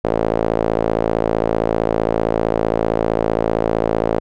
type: tone with band-pass filter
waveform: sawtooth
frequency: 55.4 Hz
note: A1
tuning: 13 cents sharp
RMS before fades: -18 dBFS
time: 0.04-4.2 s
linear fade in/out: 10 ms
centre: 530 Hz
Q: 1.9
effects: none